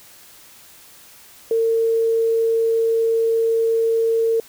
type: tone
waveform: sine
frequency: 454.2 Hz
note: A#4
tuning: 45 cents flat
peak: -15 dBFS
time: 1.51-4.4 s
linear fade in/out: 2 ms
effects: white hiss -46 dBFS RMS until 4.48 s